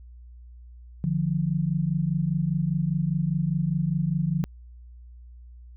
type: tone pair together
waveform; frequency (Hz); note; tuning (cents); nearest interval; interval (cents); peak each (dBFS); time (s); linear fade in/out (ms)
sine; 149.64 / 174.61; D3 / F3; +33 / 0; minor third; 267; -25; 1.04-4.44; 0
effects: added 60 Hz sine -43 dBFS peak until 5.76 s